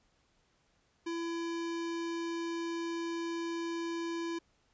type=tone; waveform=square; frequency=335.6 Hz; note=E4; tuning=31 cents sharp; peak=-35 dBFS; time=1.06-4.39 s; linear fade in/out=10 ms; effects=pink hiss -72 dBFS RMS until 4.73 s + resampled to 16000 Hz